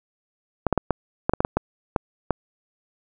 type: clicks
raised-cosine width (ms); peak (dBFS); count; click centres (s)
1; -5; 11; 0.667 / 0.727 / 0.777 / 0.907 / 1.295 / 1.336 / 1.405 / 1.449 / 1.57 / 1.962 / 2.307
effects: none